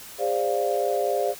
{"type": "chord", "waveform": "sine", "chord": "D half-diminished seventh", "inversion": "second", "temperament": "equal with one note detuned", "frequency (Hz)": [406.5, 523.3, 587.3, 698.5], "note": ["Ab4", "C5", "D5", "F5"], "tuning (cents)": [-37, 0, 0, 0], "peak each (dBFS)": -27, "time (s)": [0.18, 1.35], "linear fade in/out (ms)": 50, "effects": ["white hiss -42 dBFS RMS until 1.39 s"]}